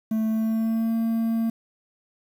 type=tone with pitch glide; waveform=triangle; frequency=220 to 227 Hz; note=A3 to A#3; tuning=0 to -46 cents; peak=-19 dBFS; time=0.11-1.5 s; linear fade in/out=5 ms; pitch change=+54 cents; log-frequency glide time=0.28-0.94 s; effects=8-bit